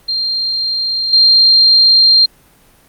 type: tone with level steps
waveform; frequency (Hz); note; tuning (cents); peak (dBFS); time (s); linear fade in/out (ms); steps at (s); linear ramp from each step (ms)
sine; 4186; C8; 0; -14 / -5; 0.08-2.26; 10; 1.13; 2
effects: pink hiss -48 dBFS RMS until 2.88 s + Opus 32 kbps